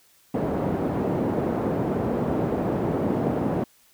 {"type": "band-pass noise", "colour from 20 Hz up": "pink", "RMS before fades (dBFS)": -25, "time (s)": [0.34, 3.64], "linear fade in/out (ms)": 5, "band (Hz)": [170, 550], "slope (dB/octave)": 12, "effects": ["white hiss -59 dBFS RMS until 3.93 s"]}